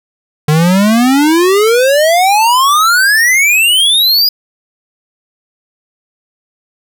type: exponential sweep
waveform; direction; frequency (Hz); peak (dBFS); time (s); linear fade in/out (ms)
square; up; 148.1 to 4964; -7; 0.48-4.29; 5
effects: none